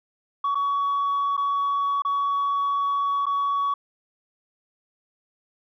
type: tone with dropouts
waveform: sine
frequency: 1126 Hz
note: C#6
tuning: 27 cents sharp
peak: -19 dBFS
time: 0.44-3.74 s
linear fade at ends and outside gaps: 5 ms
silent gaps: 0.547-0.553 / 1.368-1.376 / 2.021-2.049 / 3.257-3.265 s
effects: tanh soft clip ceiling -19 dBFS